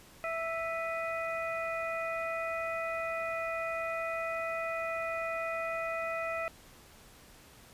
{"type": "harmonic tone with a mistuned harmonic", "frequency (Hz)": 659.3, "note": "E5", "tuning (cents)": 0, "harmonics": [1, 2, 3, 4], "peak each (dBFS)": [-35, -38, -40, -41], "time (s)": [0.24, 6.48], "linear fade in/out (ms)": 0, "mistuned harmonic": 4, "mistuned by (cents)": -110, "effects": ["pink hiss -56 dBFS RMS until 7.73 s", "resampled to 32000 Hz"]}